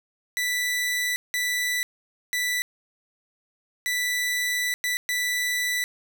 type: tone bursts at uneven times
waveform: sawtooth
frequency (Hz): 1975.5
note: B6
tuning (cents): 0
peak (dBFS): -20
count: 6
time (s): 0.37-1.16 / 1.34-1.83 / 2.33-2.62 / 3.86-4.74 / 4.84-4.97 / 5.09-5.84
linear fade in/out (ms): 0
effects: none